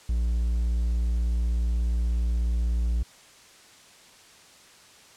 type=tone; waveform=triangle; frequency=58.27 Hz; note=A#1; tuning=in tune; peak=-20 dBFS; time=0.09-3.03 s; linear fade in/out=5 ms; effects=white hiss -52 dBFS RMS until 5.16 s + low-pass 8000 Hz 12 dB/octave